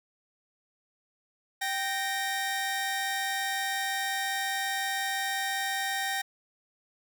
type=tone pair together; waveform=sawtooth; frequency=780 / 1855.2 Hz; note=G5 / A#6; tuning=-9 / -9 cents; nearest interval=octave + minor third; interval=1500 cents; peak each=-28 dBFS; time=1.61-6.22 s; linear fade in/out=10 ms; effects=none